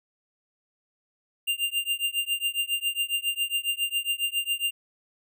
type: tone with tremolo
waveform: square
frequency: 2794 Hz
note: F7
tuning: in tune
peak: -22 dBFS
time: 1.47-4.71 s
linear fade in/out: 10 ms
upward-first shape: triangle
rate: 7.3 Hz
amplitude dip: 100%
effects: none